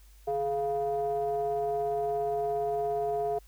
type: ring-modulated tone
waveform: triangle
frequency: 137.6 Hz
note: C#3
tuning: 12 cents flat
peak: -22 dBFS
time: 0.27-3.39 s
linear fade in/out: 10 ms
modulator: 559 Hz
effects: added 50 Hz sine -52 dBFS peak until 3.47 s + white hiss -63 dBFS RMS until 3.47 s